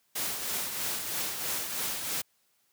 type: noise with tremolo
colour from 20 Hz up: white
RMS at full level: -31 dBFS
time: 0.15-2.22 s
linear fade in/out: 10 ms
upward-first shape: triangle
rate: 3.1 Hz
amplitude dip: 50%
effects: white hiss -71 dBFS RMS until 2.72 s + high-pass 80 Hz 12 dB/octave

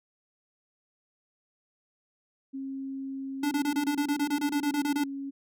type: tone with pitch glide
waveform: sine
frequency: 270 to 275.8 Hz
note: C#4 to C#4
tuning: -45 to -9 cents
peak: -33 dBFS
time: 2.53-5.31 s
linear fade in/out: 20 ms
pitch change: +36 cents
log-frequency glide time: 3.64-3.87 s
type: tone bursts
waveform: square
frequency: 291 Hz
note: D4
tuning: 16 cents flat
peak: -26 dBFS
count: 15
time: 3.43-5.039 s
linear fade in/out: 5 ms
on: 83 ms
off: 26 ms
effects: none

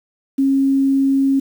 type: tone with quantisation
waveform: sine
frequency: 271.8 Hz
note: C#4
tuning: 34 cents flat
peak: -12 dBFS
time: 0.38-1.4 s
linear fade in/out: 10 ms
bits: 7
effects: none

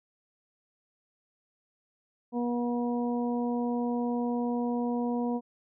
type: harmonic tone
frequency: 240.7 Hz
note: B3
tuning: 44 cents flat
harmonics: 1 / 2 / 3 / 4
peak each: -28 / -34 / -38 / -40 dBFS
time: 2.32-5.41 s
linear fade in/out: 50 ms
effects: none

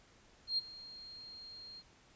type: tone with ADSR envelope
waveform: sine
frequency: 4217 Hz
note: C8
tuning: 13 cents sharp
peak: -29 dBFS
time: 0.47-1.83 s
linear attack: 110 ms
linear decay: 21 ms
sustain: -19 dB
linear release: 44 ms
effects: pink hiss -64 dBFS RMS until 2.15 s + resampled to 16000 Hz

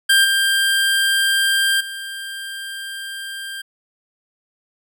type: tone with level steps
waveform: 25% pulse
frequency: 1588 Hz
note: G6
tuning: 22 cents sharp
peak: -7 / -11 / -24 dBFS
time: 0.09-3.62 s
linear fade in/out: 10 ms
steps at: 0.24 / 1.8 s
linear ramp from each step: 10 ms
effects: none

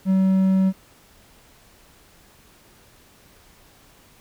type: tone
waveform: triangle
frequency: 190 Hz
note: F#3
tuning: 46 cents sharp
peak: -13 dBFS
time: 0.05-0.73 s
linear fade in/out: 50 ms
effects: pink hiss -53 dBFS RMS until 4.2 s

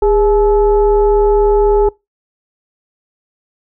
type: tone with frequency modulation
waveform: sine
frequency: 409.9 Hz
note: G#4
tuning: 23 cents flat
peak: -8 dBFS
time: 0.02-1.89 s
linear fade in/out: 5 ms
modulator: 448 Hz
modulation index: 0.71
effects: noise-tail reverb RT60 0.2 s tail -24 dB re dry

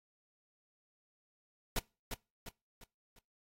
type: noise with echo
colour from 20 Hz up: pink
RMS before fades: -33 dBFS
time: 1.76-1.79 s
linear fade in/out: 2 ms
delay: 350 ms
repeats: 4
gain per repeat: -7 dB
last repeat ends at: 3.19 s
effects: noise-tail reverb RT60 0.3 s tail -26 dB re dry + AAC 48 kbps

